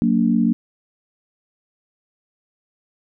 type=chord; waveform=sine; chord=Gb augmented; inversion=none; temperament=just; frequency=185 / 231.2 / 289.1 Hz; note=Gb3 / Bb3 / D4; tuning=0 / -14 / -27 cents; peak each=-20 / -16 / -22 dBFS; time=0.02-0.53 s; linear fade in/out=0 ms; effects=none